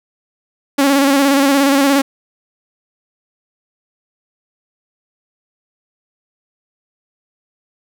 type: tone with vibrato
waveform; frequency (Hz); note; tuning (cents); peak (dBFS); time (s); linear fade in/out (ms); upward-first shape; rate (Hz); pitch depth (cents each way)
sawtooth; 277.2; C#4; 0; -6; 0.78-2.02; 10; square; 17; 38
effects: none